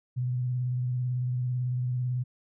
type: tone with vibrato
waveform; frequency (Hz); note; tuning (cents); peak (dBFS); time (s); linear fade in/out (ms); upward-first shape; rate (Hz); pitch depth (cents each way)
sine; 125; B2; +21; -26; 0.16-2.24; 20; square; 18; 26
effects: none